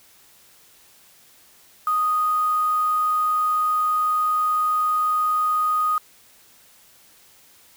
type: tone with quantisation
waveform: sine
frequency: 1243 Hz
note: D#6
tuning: 2 cents flat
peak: -18 dBFS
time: 1.87-5.98 s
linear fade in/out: 2 ms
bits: 6
effects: white hiss -53 dBFS RMS until 7.76 s